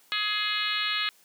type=harmonic tone; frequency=420 Hz; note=G#4; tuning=19 cents sharp; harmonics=3 / 4 / 5 / 6 / 7 / 8 / 9 / 10; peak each=-34 / -34 / -34 / -34 / -34 / -34 / -34 / -34 dBFS; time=0.12-1.09 s; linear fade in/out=0 ms; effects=white hiss -60 dBFS RMS until 1.24 s + high-pass 200 Hz 12 dB/octave